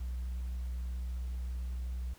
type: tone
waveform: sine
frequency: 61.74 Hz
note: B1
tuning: in tune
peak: -32 dBFS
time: 0-2.14 s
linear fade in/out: 10 ms
effects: tanh soft clip ceiling -33 dBFS + pink hiss -60 dBFS RMS until 2.18 s